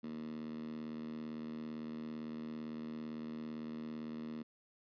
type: tone with high-pass filter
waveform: 10% pulse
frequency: 77.78 Hz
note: D#2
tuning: in tune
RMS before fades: -44 dBFS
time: 0.03-4.43 s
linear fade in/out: 10 ms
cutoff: 220 Hz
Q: 5.5
effects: resampled to 11025 Hz